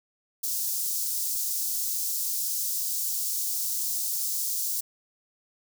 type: high-pass noise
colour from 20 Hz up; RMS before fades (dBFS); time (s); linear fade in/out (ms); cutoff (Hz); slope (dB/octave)
white; -29; 0.43-4.81; 10; 5100; 24
effects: none